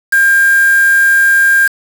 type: tone with quantisation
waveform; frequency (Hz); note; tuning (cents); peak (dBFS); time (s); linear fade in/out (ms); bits
sine; 1602; G6; +37; -6; 0.12-1.68; 10; 3
effects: none

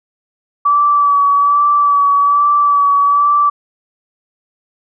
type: tone with vibrato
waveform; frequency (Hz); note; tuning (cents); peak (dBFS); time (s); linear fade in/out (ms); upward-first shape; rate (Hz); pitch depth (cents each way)
sine; 1150; D6; -37; -8; 0.65-3.5; 10; sine; 1.2; 24
effects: none

